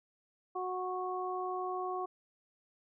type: harmonic tone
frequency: 367.6 Hz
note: F#4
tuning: 11 cents flat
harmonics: 1 / 2 / 3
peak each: -38 / -38 / -39 dBFS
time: 0.55-2.06 s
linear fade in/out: 10 ms
effects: none